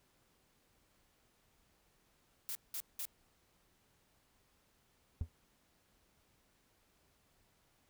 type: noise bursts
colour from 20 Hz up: blue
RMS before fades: -41 dBFS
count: 3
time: 2.49-3.053 s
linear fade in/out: 0 ms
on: 61 ms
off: 190 ms
type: tone with exponential decay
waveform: triangle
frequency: 82.2 Hz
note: E2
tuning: 4 cents flat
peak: -28 dBFS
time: 5.21-5.29 s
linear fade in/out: 0 ms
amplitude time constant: 17 ms
effects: pink hiss -73 dBFS RMS until 7.89 s